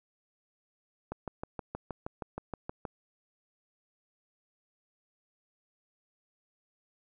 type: click train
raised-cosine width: 1 ms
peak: -22 dBFS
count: 12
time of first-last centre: 1.12-2.852 s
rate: 6.35 Hz
effects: none